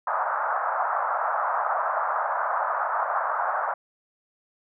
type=band-pass noise; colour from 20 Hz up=white; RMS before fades=-26 dBFS; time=0.07-3.74 s; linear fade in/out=5 ms; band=620 to 1400 Hz; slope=48 dB/octave; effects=none